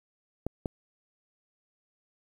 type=clicks; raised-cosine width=2 ms; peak=-17 dBFS; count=2; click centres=0.466 / 0.658 s; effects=9-bit